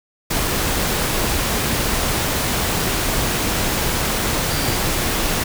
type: tone in noise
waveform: sine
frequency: 4699 Hz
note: D8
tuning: in tune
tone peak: -31 dBFS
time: 4.5-4.77 s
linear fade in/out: 10 ms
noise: pink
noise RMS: -20 dBFS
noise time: 0.3-5.44 s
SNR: -14 dB
effects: none

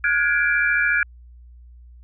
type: tone cluster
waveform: sine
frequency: 1432 / 1506 / 1667 / 2347 Hz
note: F6 / F#6 / G#6 / D7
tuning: +43 / +30 / +6 / -2 cents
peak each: -21 / -27 / -20 / -24 dBFS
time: 0.04-1.03 s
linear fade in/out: 2 ms
effects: added 60 Hz sine -42 dBFS peak until 2.03 s

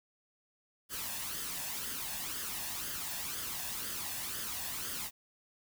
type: noise with flanger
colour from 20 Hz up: white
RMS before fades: -39 dBFS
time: 0.89-5.11 s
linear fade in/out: 50 ms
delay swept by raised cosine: 0.61 to 1.16 ms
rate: 2 Hz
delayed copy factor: +0.55
effects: none

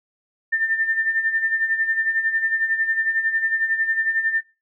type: tone with tremolo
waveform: sine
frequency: 1796 Hz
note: A6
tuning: 35 cents sharp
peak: -16 dBFS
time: 0.52-4.41 s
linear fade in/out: 10 ms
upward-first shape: sine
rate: 11 Hz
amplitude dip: 65%
effects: noise-tail reverb RT60 0.3 s tail -22 dB re dry

